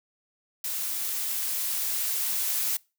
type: noise with level ramp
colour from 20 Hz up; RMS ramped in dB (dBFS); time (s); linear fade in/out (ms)
blue; -31 to -27; 0.64-2.77; 5
effects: noise-tail reverb RT60 0.3 s tail -25 dB re dry